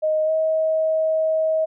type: tone with pitch glide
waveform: sine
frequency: 622.3 to 635 Hz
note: D#5 to D#5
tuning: 0 to +35 cents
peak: -17 dBFS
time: 0.02-1.66 s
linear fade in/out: 20 ms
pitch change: +35 cents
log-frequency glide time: 0.25-0.31 s
effects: none